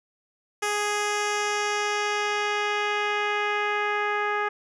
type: tone with low-pass filter sweep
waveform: 10% pulse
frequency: 415.3 Hz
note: G#4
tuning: in tune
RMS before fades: -26 dBFS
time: 0.62-4.49 s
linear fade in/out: 10 ms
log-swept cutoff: 9700 to 1700 Hz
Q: 1.2
effects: none

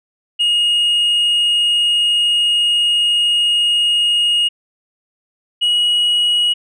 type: tone pair in turn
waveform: sine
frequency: 2867 / 2905 Hz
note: F7 / F#7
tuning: +45 / -32 cents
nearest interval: unison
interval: 23 cents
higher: second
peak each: -9 dBFS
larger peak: neither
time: 0.39-4.49 / 5.61-6.54 s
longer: first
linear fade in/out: 20 ms
effects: tanh soft clip ceiling -11 dBFS

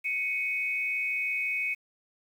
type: tone pair together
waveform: sine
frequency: 2217 / 2518 Hz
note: C#7 / D#7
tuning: 0 / +20 cents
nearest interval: major second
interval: 220 cents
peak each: -30 / -30 dBFS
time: 0.04-1.75 s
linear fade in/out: 20 ms
effects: 9-bit

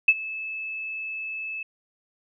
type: tone with ADSR envelope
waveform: sine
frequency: 2611 Hz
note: E7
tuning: 17 cents flat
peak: -10 dBFS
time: 0.08-1.63 s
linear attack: 6 ms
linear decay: 45 ms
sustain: -20 dB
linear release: 5 ms
effects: none

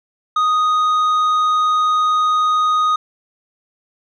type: tone with tanh clipping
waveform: sine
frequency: 1244.5 Hz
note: D#6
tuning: in tune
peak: -14 dBFS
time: 0.36-2.96 s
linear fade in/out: 5 ms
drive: 6 dB
effects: none

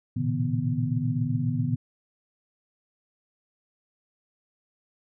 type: tone cluster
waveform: sine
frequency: 113.4 / 121 / 136.9 / 157.8 / 246.1 Hz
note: A#2 / B2 / C#3 / D#3 / B3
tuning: -47 / -35 / -21 / +25 / -6 cents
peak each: -30 dBFS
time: 0.16-1.76 s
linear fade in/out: 10 ms
effects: none

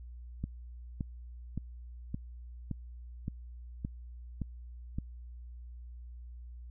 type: click train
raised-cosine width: 5 ms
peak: -22 dBFS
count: 9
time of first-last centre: 0.44-4.985 s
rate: 1.76 Hz
effects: added 60 Hz sine -44 dBFS peak until 6.7 s

